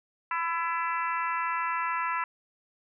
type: harmonic tone with a mistuned harmonic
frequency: 333.7 Hz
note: E4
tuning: 21 cents sharp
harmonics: 3 / 4 / 5 / 6 / 7 / 8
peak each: -30 / -32 / -37 / -37 / -42 / -40 dBFS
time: 0.31-2.24 s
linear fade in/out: 2 ms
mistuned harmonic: 5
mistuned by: +28 cents
effects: none